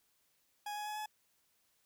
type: tone with pitch steps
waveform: 40% pulse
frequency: 830.6 / 837.8 / 845.1 / 852.5 Hz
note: G#5 / G#5 / G#5 / G#5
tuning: 0 / +15 / +30 / +45 cents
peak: -38 dBFS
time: 0.66-1.06 s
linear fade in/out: 5 ms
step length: 100 ms
effects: white hiss -75 dBFS RMS until 1.85 s